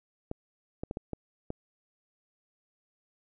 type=clicks; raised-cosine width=2 ms; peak=-21 dBFS; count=6; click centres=0.314 / 0.835 / 0.911 / 0.971 / 1.133 / 1.504 s; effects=none